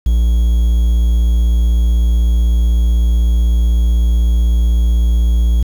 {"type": "tone with quantisation", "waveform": "triangle", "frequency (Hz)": 58, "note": "A#1", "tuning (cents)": -8, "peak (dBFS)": -7, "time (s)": [0.06, 5.63], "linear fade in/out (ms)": 5, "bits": 6, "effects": []}